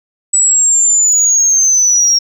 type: linear sweep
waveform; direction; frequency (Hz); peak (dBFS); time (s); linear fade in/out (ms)
sine; down; 7900 to 5560; -6; 0.33-2.19; 10
effects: tanh soft clip ceiling -3 dBFS